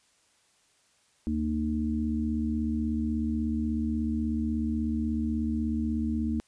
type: harmonic tone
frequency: 76.4 Hz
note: D#2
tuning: 31 cents flat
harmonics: 1 / 3 / 4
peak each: -32 / -28 / -33 dBFS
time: 1.27-6.4 s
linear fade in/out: 0 ms
effects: white hiss -66 dBFS RMS until 6.47 s + resampled to 22050 Hz